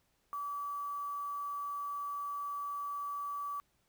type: tone with quantisation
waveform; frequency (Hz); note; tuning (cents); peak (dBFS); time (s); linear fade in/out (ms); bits
sine; 1149; D6; -38; -36; 0.33-3.6; 0; 9
effects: pink hiss -75 dBFS RMS until 3.88 s